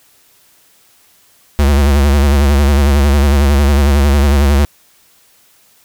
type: tone with vibrato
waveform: square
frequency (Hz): 70.8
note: C#2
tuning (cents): +37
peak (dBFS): -8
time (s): 1.59-4.65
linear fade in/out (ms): 0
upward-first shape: sine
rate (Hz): 11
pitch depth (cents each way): 80
effects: white hiss -50 dBFS RMS until 5.84 s